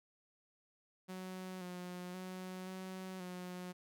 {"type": "tone with pitch steps", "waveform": "sawtooth", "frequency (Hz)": [185.7, 179.5, 185.1, 187.3, 180.6], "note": ["F#3", "F3", "F#3", "F#3", "F#3"], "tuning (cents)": [7, 48, 1, 21, -42], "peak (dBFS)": -40, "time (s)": [1.08, 3.73], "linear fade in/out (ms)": 20, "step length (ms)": 530, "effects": []}